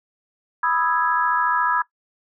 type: chord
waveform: sine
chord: E major seventh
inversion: second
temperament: equal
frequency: 987.8 / 1244.5 / 1318.5 / 1661.2 Hz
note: B5 / D#6 / E6 / G#6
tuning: 0 / 0 / 0 / 0 cents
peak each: -22 / -25 / -24 / -23 dBFS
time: 0.63-1.82 s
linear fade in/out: 5 ms
effects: noise-tail reverb RT60 0.1 s tail -18 dB re dry